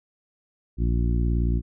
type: harmonic tone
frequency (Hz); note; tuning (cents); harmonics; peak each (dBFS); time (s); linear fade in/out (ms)
58.5; A#1; +7; 1 / 2 / 3 / 4 / 5 / 6; -21 / -27 / -31 / -33 / -35 / -37; 0.77-1.62; 50
effects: none